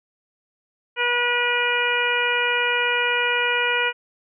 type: harmonic tone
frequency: 484.1 Hz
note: B4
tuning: 35 cents flat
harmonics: 1 / 2 / 3 / 4 / 5 / 6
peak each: -27 / -27 / -24 / -27 / -24 / -27 dBFS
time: 0.96-3.93 s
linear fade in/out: 50 ms
effects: none